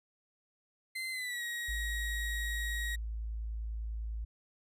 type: tone with pitch glide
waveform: 35% pulse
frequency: 2068 to 1896.4 Hz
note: C7 to A#6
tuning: -21 to +29 cents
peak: -34 dBFS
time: 0.95-2.96 s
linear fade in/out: 10 ms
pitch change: -150 cents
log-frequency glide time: 1.11-1.43 s
type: tone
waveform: sine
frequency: 55 Hz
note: A1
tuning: in tune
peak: -35 dBFS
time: 1.68-4.25 s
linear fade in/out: 10 ms
effects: resampled to 32000 Hz